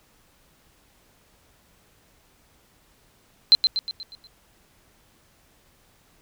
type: tone with echo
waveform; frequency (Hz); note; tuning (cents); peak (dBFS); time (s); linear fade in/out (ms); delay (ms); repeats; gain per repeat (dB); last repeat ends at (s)
sine; 4100; C8; -36; -9; 3.52-3.55; 0; 120; 6; -6; 4.27
effects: pink hiss -60 dBFS RMS until 6.21 s